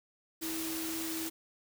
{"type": "tone in noise", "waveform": "sine", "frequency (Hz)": 324.3, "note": "E4", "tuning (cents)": -28, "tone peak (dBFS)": -37, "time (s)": [0.41, 1.3], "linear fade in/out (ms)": 20, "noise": "white", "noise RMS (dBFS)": -39, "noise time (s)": [0.41, 1.3], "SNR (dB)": -1, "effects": []}